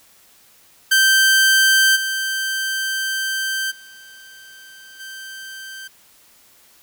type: tone with level steps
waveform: sawtooth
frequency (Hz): 1560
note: G6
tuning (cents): -9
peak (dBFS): -8 / -17 / -37 / -29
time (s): 0.91-5.88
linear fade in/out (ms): 10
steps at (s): 1.95 / 3.7 / 4.99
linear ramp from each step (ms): 20
effects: white hiss -52 dBFS RMS until 6.82 s